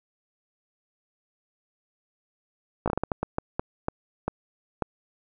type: slowing click train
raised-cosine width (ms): 1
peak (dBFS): -11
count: 13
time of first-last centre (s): 2.86-4.823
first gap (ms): 17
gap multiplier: 1.37
effects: none